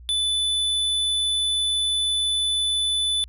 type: tone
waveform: square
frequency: 3494 Hz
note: A7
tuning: 13 cents flat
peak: -21 dBFS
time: 0.09-3.24 s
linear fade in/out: 0 ms
effects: added 60 Hz sine -41 dBFS peak until 3.28 s + resampled to 32000 Hz